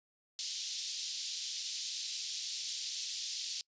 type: band-pass noise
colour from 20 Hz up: white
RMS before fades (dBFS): -40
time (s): 0.39-3.61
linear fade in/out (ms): 0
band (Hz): 3500 to 6000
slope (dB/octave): 24
effects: noise-tail reverb RT60 0.1 s tail -26 dB re dry + resampled to 16000 Hz